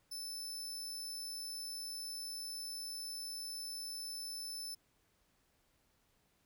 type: tone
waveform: sawtooth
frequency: 5274 Hz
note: E8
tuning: in tune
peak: -39 dBFS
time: 0.11-4.75 s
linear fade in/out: 10 ms
effects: pink hiss -75 dBFS RMS until 6.45 s